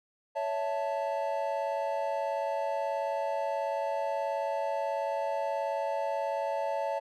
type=chord; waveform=triangle; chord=A major; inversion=first; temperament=equal with one note detuned; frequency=560.8 / 659.3 / 880 Hz; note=C#5 / E5 / A5; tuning=+20 / 0 / 0 cents; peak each=-31 / -32 / -32 dBFS; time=0.35-7 s; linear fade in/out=20 ms; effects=none